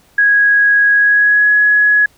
sine tone with pitch glide, 1656 to 1682 Hz, G#6 to G#6, -5 to +22 cents, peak -7 dBFS, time 0.18-2.06 s, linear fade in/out 5 ms, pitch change +27 cents, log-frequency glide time 0.94-1.51 s, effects pink hiss -51 dBFS RMS until 2.17 s

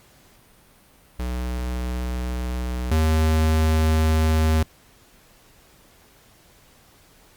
square tone pair in turn, 61.74 / 79.01 Hz, B1 / D#2, 0 / +27 cents, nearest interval major third, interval 427 cents, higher second, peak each -25 / -17 dBFS, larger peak second, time 1.19-2.91 / 2.91-4.63 s, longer neither, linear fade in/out 5 ms, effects pink hiss -54 dBFS RMS until 7.36 s + Opus 48 kbps

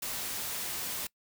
white noise, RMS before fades -36 dBFS, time 0.02-1.07 s, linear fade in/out 5 ms, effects noise-tail reverb RT60 0.1 s tail -23 dB re dry

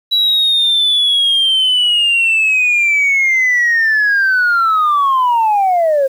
sine linear sweep, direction down, 3927 to 524 Hz, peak -8 dBFS, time 0.11-6.08 s, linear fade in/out 20 ms, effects tanh soft clip ceiling -7 dBFS + 7-bit

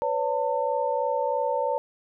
sine tone cluster, 503 / 566 / 901 Hz, B4 / C#5 / A5, +32 / +36 / +41 cents, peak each -28 / -27 / -27 dBFS, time 0.02-1.78 s, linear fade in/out 0 ms, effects none

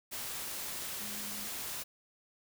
sine tone in noise, 207.7 Hz, G#3, in tune, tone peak -49 dBFS, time 0.99-1.48 s, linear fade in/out 20 ms, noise white, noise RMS -40 dBFS, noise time 0.11-1.84 s, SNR -12 dB, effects none

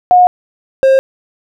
sine / triangle tone pair in turn, 722 / 533.3 Hz, F#5 / C5, -43 / +33 cents, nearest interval perfect fourth, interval 524 cents, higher first, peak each -3 dBFS, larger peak neither, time 0.11-0.27 / 0.83-0.99 s, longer neither, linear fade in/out 0 ms, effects none

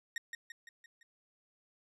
40% pulse tone with echo, 1864.7 Hz, A#6, in tune, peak -34 dBFS, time 0.16-0.18 s, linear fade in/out 2 ms, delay 170 ms, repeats 5, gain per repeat -5 dB, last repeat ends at 1.03 s, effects low-pass 9000 Hz 12 dB/octave

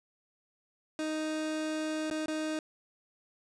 30% pulse tone with dropouts, 311.1 Hz, D#4, in tune, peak -29 dBFS, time 0.99-2.59 s, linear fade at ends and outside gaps 1 ms, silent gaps 2.101-2.111 / 2.26-2.282 s, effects resampled to 22050 Hz + 10-bit

